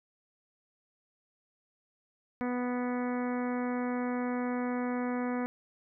harmonic tone, 246.9 Hz, B3, in tune, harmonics 1 / 2 / 3 / 4 / 5 / 6 / 7 / 8 / 9, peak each -31 / -37 / -41 / -43 / -45 / -47 / -48 / -49 / -50 dBFS, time 2.41-5.46 s, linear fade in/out 0 ms, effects none

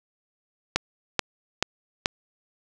click train, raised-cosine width 0.2 ms, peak -3 dBFS, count 4, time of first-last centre 0.76-2.059 s, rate 2.31 Hz, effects none

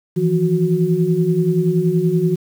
sine tone cluster, 161.3 / 171.8 / 367.6 Hz, E3 / F3 / F#4, -37 / -28 / -11 cents, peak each -18 dBFS, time 0.16-2.36 s, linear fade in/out 20 ms, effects 7-bit

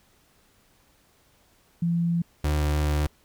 sine / 35% pulse tone pair in turn, 170 / 74.68 Hz, F3 / D2, -46 / +30 cents, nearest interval octave + major second, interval 1424 cents, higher first, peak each -21 / -20 dBFS, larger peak second, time 1.82-2.22 / 2.44-3.07 s, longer second, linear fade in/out 5 ms, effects pink hiss -62 dBFS RMS until 3.24 s

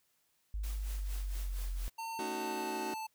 sine exponential sweep, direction down, 51.91 to 43.65 Hz, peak -34 dBFS, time 0.54-1.88 s, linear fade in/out 0 ms
white noise with tremolo, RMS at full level -49 dBFS, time 0.63-1.9 s, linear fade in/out 10 ms, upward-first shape sine, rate 4.3 Hz, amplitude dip 65%
square tone with pitch glide, 906 to 880.7 Hz, A#5 to A5, -50 to +1 cents, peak -39 dBFS, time 1.98-3.07 s, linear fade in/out 10 ms, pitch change -49 cents, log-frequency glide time 2.1-2.71 s
35% pulse chord, D# half-diminished seventh, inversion second, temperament just, 224 / 280 / 311.1 / 373.4 Hz, A3 / C#4 / D#4 / F#4, +31 / +18 / 0 / +16 cents, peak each -44 / -45 / -42 / -39 dBFS, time 2.19-2.94 s, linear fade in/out 2 ms
effects white hiss -75 dBFS RMS until 3.14 s

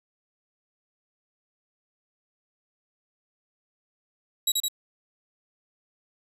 20% pulse tone with echo, 3865 Hz, B7, 38 cents flat, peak -15 dBFS, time 4.47-4.52 s, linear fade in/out 5 ms, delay 82 ms, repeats 2, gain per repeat -2 dB, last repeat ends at 4.684 s, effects 9-bit

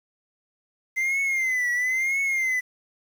triangle tone with vibrato, 2065 Hz, C7, 23 cents flat, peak -20 dBFS, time 0.96-2.61 s, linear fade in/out 20 ms, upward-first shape triangle, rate 1 Hz, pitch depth 120 cents each way, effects 8-bit

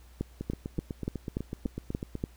two click trains, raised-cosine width 3 ms, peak -17 / -21 dBFS, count 8 / 15, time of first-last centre 0.21-2.239 / 0.41-2.153 s, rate 3.45 / 8.03 Hz, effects added 60 Hz sine -52 dBFS peak until 2.36 s + pink hiss -61 dBFS RMS until 2.36 s

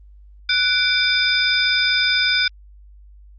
sine tone cluster, 1486 / 2327 / 3572 / 4958 Hz, F#6 / D7 / A7 / D#8, +7 / -17 / +25 / -7 cents, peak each -21 dBFS, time 0.49-2.48 s, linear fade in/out 5 ms, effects added 50 Hz sine -42 dBFS peak until 3.38 s + Opus 32 kbps

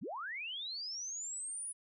sine linear sweep, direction up, 112.1 to 9956 Hz, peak -39 dBFS, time 0.01-1.73 s, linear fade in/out 20 ms, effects none

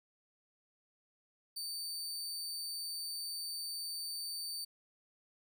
sawtooth tone, 4581 Hz, D8, 44 cents flat, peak -36 dBFS, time 1.56-4.65 s, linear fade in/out 10 ms, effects none

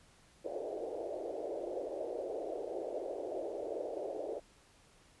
white band-pass noise, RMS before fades -40 dBFS, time 0.44-4.4 s, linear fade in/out 20 ms, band 340 to 650 Hz, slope 48 dB/octave, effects pink hiss -64 dBFS RMS until 5.2 s + resampled to 24000 Hz

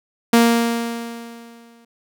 sawtooth tone with exponential decay, 233.1 Hz, A#3, in tune, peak -5 dBFS, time 0.33-1.85 s, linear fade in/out 5 ms, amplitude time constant 330 ms, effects none

